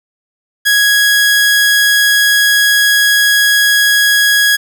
sawtooth tone, 1661.2 Hz, G#6, in tune, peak -4 dBFS, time 0.65-4.57 s, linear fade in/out 20 ms, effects none

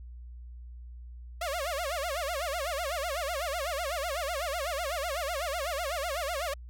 sawtooth tone with vibrato, 623 Hz, D#5, 2 cents sharp, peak -27 dBFS, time 1.41-6.54 s, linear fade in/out 5 ms, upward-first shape sine, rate 8 Hz, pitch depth 250 cents each way, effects added 60 Hz sine -42 dBFS peak until 6.69 s

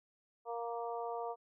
harmonic tone, 234 Hz, A#3, 7 cents sharp, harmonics 2 / 3 / 4 / 5, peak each -41 / -41 / -44 / -48 dBFS, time 0.45-1.36 s, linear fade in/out 50 ms, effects none

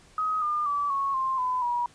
sine tone with pitch steps, 1262 / 1206.4 / 1153.3 / 1102.4 / 1053.9 / 1007.5 / 963.1 Hz, D#6 / D6 / D6 / C#6 / C6 / B5 / B5, +24 / +46 / -32 / -10 / +12 / +34 / -44 cents, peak -24 dBFS, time 0.18-1.86 s, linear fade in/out 2 ms, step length 240 ms, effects pink hiss -56 dBFS RMS until 1.94 s + resampled to 22050 Hz

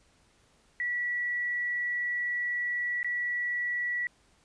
sine tone with dropouts, 1944 Hz, B6, 28 cents flat, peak -28 dBFS, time 0.8-4.07 s, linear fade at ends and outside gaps 1 ms, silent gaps 3.03-3.045 s, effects pink hiss -65 dBFS RMS until 4.44 s + resampled to 22050 Hz

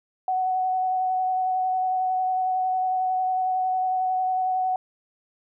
sine tone with vibrato, 745 Hz, F#5, 12 cents sharp, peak -21 dBFS, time 0.28-4.76 s, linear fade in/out 2 ms, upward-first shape sine, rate 11 Hz, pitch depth 13 cents each way, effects none

